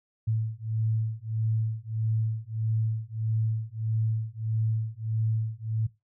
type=beating tone pair; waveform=sine; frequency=110 / 111.6 Hz; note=A2 / A2; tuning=0 / +25 cents; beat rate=1.6 Hz; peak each=-29 dBFS; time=0.27-5.87 s; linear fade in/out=10 ms; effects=noise-tail reverb RT60 0.2 s tail -17 dB re dry